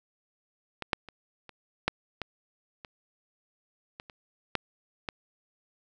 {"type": "clicks", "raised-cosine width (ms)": 0.3, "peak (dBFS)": [-18, -8, -28, -29, -8, -17, -26, -24, -30, -10, -16], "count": 11, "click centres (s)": [0.823, 0.932, 1.087, 1.493, 1.88, 2.217, 2.848, 3.999, 4.098, 4.553, 5.088], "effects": []}